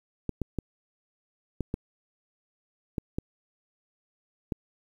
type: clicks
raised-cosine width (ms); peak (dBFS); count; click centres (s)
3; -16; 8; 0.293 / 0.417 / 0.587 / 1.607 / 1.741 / 2.982 / 3.185 / 4.522
effects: 9-bit